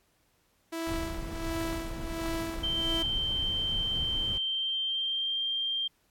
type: tone with tremolo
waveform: sawtooth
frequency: 329.4 Hz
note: E4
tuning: 1 cent flat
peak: -27 dBFS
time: 0.72-3.03 s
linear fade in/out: 10 ms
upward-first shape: sine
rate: 1.4 Hz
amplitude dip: 70%
type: noise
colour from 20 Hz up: brown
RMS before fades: -37 dBFS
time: 0.87-4.38 s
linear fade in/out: 5 ms
type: tone with pitch glide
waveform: sine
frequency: 3120 to 3180 Hz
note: G7 to G7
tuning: -9 to +24 cents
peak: -28 dBFS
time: 2.63-5.88 s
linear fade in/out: 10 ms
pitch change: +33 cents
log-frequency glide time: 4.23-5.41 s
effects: pink hiss -70 dBFS RMS until 6.1 s + AAC 64 kbps